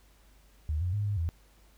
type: tone with pitch steps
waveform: sine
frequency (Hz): 76.7 / 89.6 / 103.6 / 102.4 / 83.1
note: D#2 / F2 / G#2 / G#2 / E2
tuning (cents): -24 / +45 / -4 / -24 / +15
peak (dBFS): -27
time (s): 0.69-1.29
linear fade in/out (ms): 0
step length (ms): 120
effects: added 50 Hz sine -58 dBFS peak until 1.77 s + pink hiss -64 dBFS RMS until 1.77 s